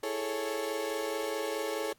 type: chord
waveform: 35% pulse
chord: A major seventh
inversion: second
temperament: equal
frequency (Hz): 329.6 / 415.3 / 440 / 554.4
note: E4 / G#4 / A4 / C#5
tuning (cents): 0 / 0 / 0 / 0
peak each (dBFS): -39 / -36 / -34 / -35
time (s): 0.03-1.93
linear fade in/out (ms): 5
effects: pink hiss -67 dBFS RMS until 1.98 s + AAC 64 kbps